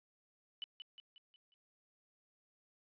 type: tone with echo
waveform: sine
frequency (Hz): 2983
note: F#7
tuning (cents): +13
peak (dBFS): -40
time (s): 0.62-0.64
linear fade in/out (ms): 0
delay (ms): 180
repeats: 5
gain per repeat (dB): -6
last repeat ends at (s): 1.54
effects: resampled to 11025 Hz